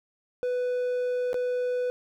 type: tone with dropouts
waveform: triangle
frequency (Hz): 496.3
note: B4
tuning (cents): +8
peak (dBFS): -23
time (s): 0.43-1.9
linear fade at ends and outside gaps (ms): 0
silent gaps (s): 1.331-1.343
effects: none